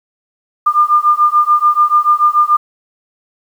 sine beating tone pair, 1200 / 1206.9 Hz, D6 / D6, +37 / +47 cents, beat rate 6.9 Hz, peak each -11 dBFS, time 0.66-2.57 s, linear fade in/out 10 ms, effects 7-bit

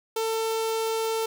sawtooth tone with notch filter, 447.2 Hz, A4, 28 cents sharp, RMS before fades -27 dBFS, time 0.16-1.26 s, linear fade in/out 5 ms, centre 1900 Hz, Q 1.9, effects none

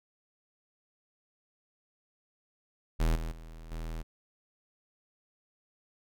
square tone with level steps, 40.48 Hz, E1, 31 cents flat, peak -25 / -34 / -45 / -36 dBFS, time 2.99-4.03 s, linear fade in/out 20 ms, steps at 3.15 / 3.31 / 3.71 s, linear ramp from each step 10 ms, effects none

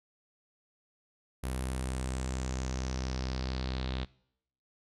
sawtooth tone with low-pass filter sweep, 64.4 Hz, C2, 27 cents flat, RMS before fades -35 dBFS, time 1.43-4.05 s, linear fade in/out 10 ms, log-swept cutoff 11000 to 3700 Hz, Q 3.9, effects noise-tail reverb RT60 0.7 s tail -22 dB re dry

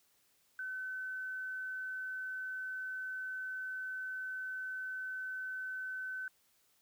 sine tone, 1520 Hz, F#6, 46 cents sharp, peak -38 dBFS, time 0.59-6.28 s, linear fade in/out 2 ms, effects white hiss -72 dBFS RMS until 6.81 s

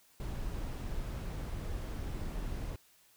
brown noise, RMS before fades -38 dBFS, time 0.2-2.76 s, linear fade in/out 2 ms, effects white hiss -65 dBFS RMS until 3.16 s

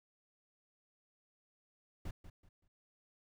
brown noise with echo, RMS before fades -41 dBFS, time 2.05-2.11 s, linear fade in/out 5 ms, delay 190 ms, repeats 3, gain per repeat -11 dB, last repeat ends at 2.68 s, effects none

